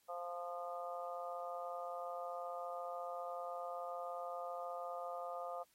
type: harmonic tone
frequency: 174.61 Hz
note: F3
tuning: in tune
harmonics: 3 / 4 / 5 / 6 / 7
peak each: -46 / -45 / -53 / -55 / -48 dBFS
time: 0.08-5.64 s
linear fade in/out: 20 ms
effects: white hiss -74 dBFS RMS until 5.74 s + AAC 48 kbps

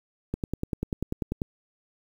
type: click train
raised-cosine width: 3 ms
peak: -15 dBFS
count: 12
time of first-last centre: 0.34-1.418 s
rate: 10.2 Hz
effects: 8-bit

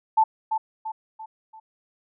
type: tone with echo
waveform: sine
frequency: 880 Hz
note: A5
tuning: in tune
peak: -14 dBFS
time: 0.17-0.24 s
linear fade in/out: 10 ms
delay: 340 ms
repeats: 4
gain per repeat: -7 dB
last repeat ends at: 1.6 s
effects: none

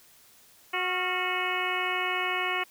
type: harmonic tone with a mistuned harmonic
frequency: 366.3 Hz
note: F#4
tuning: 17 cents flat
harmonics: 1 / 2 / 3 / 4 / 5 / 6 / 7 / 8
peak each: -36 / -35 / -33 / -37 / -35 / -32 / -35 / -36 dBFS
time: 0.73-2.64 s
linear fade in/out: 10 ms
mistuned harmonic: 4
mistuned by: -79 cents
effects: white hiss -57 dBFS RMS until 2.7 s

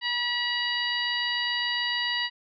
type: harmonic tone with a mistuned harmonic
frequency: 967 Hz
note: B5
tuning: 37 cents flat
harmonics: 1 / 2 / 3 / 4 / 5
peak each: -36 / -29 / -30 / -33 / -34 dBFS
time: 0.01-2.3 s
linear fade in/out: 50 ms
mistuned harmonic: 5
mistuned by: -64 cents
effects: none

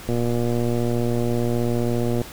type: click train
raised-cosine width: 2 ms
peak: -11 dBFS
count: 254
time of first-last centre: 0.09-2.216 s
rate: 119 Hz
effects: pink hiss -39 dBFS RMS until 2.32 s

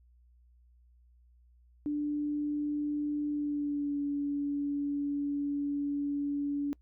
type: tone with pitch glide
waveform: sine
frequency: 294.6 to 286.2 Hz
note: D4 to D4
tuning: +6 to -45 cents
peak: -29 dBFS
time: 1.86-6.73 s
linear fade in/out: 0 ms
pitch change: -51 cents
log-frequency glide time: 3.29-4 s
effects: noise-tail reverb RT60 0.1 s tail -25 dB re dry + added 60 Hz sine -59 dBFS peak until 6.81 s

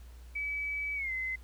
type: tone with pitch glide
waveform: sine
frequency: 2290 to 2052 Hz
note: D7 to C7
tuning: -44 to -34 cents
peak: -32 dBFS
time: 0.35-1.36 s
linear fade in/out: 10 ms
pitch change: -190 cents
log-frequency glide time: 0.95-1.12 s
effects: added 60 Hz sine -47 dBFS peak until 1.43 s + pink hiss -62 dBFS RMS until 1.43 s

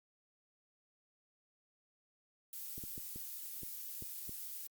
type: noise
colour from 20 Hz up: violet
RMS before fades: -45 dBFS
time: 2.53-4.67 s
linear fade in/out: 2 ms
type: clicks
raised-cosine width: 3 ms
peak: -36 dBFS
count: 7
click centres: 2.78 / 2.838 / 2.979 / 3.16 / 3.633 / 4.024 / 4.294 s
effects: Opus 48 kbps

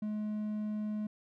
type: tone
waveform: triangle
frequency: 212.1 Hz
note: G#3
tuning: 37 cents sharp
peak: -31 dBFS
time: 0.02-1.07 s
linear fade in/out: 5 ms
effects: none

